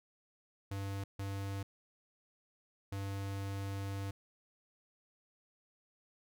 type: tone bursts at uneven times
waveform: square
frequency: 98.5 Hz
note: G2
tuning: 9 cents sharp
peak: -38 dBFS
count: 3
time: 0.71-1.04 / 1.19-1.63 / 2.92-4.11 s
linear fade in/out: 5 ms
effects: none